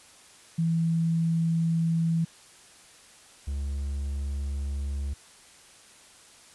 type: tone pair in turn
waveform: sine / triangle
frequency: 164.9 / 69.96 Hz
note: E3 / C#2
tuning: +1 / +17 cents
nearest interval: octave + minor third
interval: 1484 cents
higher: first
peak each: -22 / -26 dBFS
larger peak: first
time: 0.58-2.25 / 3.47-5.14 s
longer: neither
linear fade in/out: 10 ms
effects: white hiss -53 dBFS RMS until 6.54 s + resampled to 24000 Hz